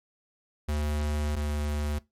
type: tone pair in turn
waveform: square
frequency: 74.6 / 74.08 Hz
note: D2 / D2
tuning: +28 / +16 cents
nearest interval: unison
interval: 12 cents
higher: first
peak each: -27 / -28 dBFS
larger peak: first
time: 0.68-1.36 / 1.36-1.99 s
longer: first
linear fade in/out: 10 ms
effects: noise-tail reverb RT60 0.2 s tail -20 dB re dry + MP3 64 kbps